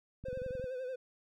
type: click train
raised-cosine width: 5 ms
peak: -33 dBFS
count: 10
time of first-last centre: 0.24-0.642 s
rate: 22.4 Hz
type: tone with vibrato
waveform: triangle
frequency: 512 Hz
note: C5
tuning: 38 cents flat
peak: -35 dBFS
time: 0.25-0.96 s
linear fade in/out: 10 ms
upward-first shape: sine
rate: 11 Hz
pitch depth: 56 cents each way
effects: none